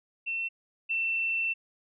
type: tone pair in turn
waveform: sine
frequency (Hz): 2699 / 2686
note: E7 / E7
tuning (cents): +40 / +32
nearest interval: unison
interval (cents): 8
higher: first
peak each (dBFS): -29 / -26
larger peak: second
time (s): 0.26-0.49 / 0.89-1.54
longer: second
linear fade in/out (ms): 20
effects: none